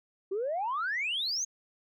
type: exponential sweep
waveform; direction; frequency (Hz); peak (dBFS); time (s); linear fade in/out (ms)
sine; up; 368.9 to 6645; -28; 0.31-1.45; 10
effects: tanh soft clip ceiling -25 dBFS